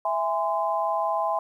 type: chord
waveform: sine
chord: E augmented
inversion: none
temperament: just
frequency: 659.3 / 824.1 / 1030.1 Hz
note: E5 / G#5 / B#5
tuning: 0 / -14 / -27 cents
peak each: -27 dBFS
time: 0.05-1.39 s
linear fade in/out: 2 ms
effects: 10-bit